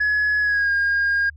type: tone with pitch glide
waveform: sine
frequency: 1692 to 1620.3 Hz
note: G#6 to G#6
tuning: +32 to -43 cents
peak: -15 dBFS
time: 0-1.3 s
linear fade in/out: 10 ms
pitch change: -75 cents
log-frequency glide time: 0.4-0.71 s
effects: tanh soft clip ceiling -15 dBFS + added 75 Hz sine -41 dBFS peak until 1.36 s